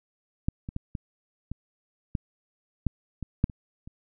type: clicks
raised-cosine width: 5 ms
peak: -12 / -22 / -18 / -20 / -21 / -15 / -12 / -21 / -8 / -28 / -30 dBFS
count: 11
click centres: 0.485 / 0.689 / 0.764 / 0.952 / 1.516 / 2.152 / 2.867 / 3.227 / 3.441 / 3.498 / 3.875 s
effects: none